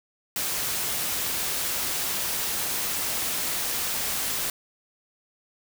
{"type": "noise", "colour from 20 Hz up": "white", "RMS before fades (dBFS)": -28, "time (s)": [0.36, 4.5], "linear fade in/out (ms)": 2, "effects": []}